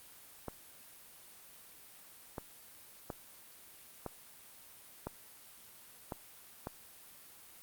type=clicks; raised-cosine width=1 ms; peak=-24 dBFS; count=7; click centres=0.483 / 2.382 / 3.102 / 4.063 / 5.07 / 6.122 / 6.671 s; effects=white hiss -56 dBFS RMS until 7.62 s + Opus 32 kbps